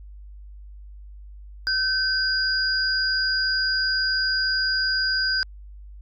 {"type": "tone pair together", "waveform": "sine", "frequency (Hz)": [1535, 4873], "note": ["G6", "D#8"], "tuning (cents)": [-37, -37], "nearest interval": "octave + minor sixth", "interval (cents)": 2000, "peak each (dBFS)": -23, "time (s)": [1.67, 5.43], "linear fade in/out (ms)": 0, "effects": ["added 50 Hz sine -39 dBFS peak until 6.01 s"]}